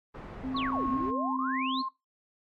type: low-pass noise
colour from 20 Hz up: pink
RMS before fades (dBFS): -43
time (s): 0.14-1.11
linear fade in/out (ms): 10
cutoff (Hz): 1300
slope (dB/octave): 12
type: tone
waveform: sine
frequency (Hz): 261.6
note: C4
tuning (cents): 0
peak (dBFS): -31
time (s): 0.43-1.83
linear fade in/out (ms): 20
type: tone with pitch glide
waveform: sine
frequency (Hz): 1108.7 to 1058.6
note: C#6 to C6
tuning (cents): 0 to +20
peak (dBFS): -31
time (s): 0.54-1.89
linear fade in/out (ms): 10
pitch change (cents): -80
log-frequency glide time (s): 0.68-1.18
type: exponential two-way sweep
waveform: sine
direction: down then up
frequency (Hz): 4435 to 220.4 to 4435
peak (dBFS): -34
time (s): 0.56-1.82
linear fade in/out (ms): 10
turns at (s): 0.89
effects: noise-tail reverb RT60 0.2 s tail -17 dB re dry + AAC 48 kbps